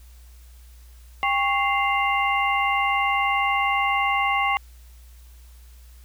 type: tone cluster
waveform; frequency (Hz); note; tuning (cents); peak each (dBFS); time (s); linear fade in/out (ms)
sine; 798 / 1105 / 2088 / 2782; G5 / C#6 / C7 / F7; +31 / -6 / -4 / -7; -24 / -24 / -24 / -29; 1.23-4.57; 0
effects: added 60 Hz sine -44 dBFS peak until 6.04 s + white hiss -57 dBFS RMS until 6.04 s